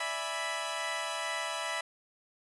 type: chord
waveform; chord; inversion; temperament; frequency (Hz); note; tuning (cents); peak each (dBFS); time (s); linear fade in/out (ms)
15% pulse; E dominant seventh; third; equal; 587.3 / 659.3 / 830.6 / 987.8; D5 / E5 / G#5 / B5; 0 / 0 / 0 / 0; -35 / -31 / -36 / -30; 0-1.81; 5
effects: resampled to 24000 Hz